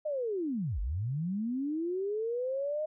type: linear two-way sweep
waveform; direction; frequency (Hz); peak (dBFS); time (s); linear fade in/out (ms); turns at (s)
sine; down then up; 624 to 44 to 624; -30; 0.05-2.86; 10; 0.8
effects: none